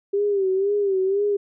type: tone with vibrato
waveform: sine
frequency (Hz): 393.8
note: G4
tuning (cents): +8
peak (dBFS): -18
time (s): 0.13-1.37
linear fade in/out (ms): 10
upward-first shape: sine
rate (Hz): 2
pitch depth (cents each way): 81
effects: none